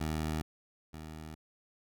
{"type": "tone pair in turn", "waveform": "15% pulse", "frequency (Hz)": [78, 78.3], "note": ["D#2", "D#2"], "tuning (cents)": [5, 11], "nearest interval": "unison", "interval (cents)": 6, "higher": "second", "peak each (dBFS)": [-26, -37], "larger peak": "first", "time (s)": [[0, 0.42], [0.93, 1.35]], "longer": "neither", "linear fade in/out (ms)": 10, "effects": []}